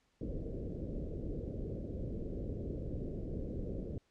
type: low-pass noise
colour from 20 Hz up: pink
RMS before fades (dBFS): -40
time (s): 0.21-3.98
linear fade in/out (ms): 2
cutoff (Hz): 540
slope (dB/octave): 48
effects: pink hiss -75 dBFS RMS until 4.1 s + low-pass 7000 Hz 12 dB/octave